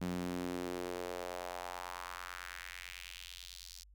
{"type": "tone with high-pass filter sweep", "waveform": "sawtooth", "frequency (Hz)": 89.1, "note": "F2", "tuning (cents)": 35, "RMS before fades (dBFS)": -43, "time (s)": [0.01, 3.84], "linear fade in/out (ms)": 10, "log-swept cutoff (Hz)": [180, 5100], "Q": 2.2, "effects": ["added 50 Hz sine -58 dBFS peak until 3.94 s"]}